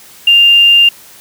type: tone with quantisation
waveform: sine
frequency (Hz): 2797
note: F7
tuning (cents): +2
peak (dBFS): -3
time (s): 0.27-0.89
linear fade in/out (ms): 5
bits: 5
effects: white hiss -38 dBFS RMS until 1.2 s + high-pass 60 Hz 12 dB/octave